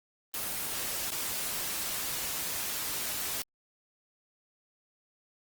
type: noise with dropouts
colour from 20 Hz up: white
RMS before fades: -34 dBFS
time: 0.34-3.42 s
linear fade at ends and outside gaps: 1 ms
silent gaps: 1.105-1.118 s
effects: Opus 24 kbps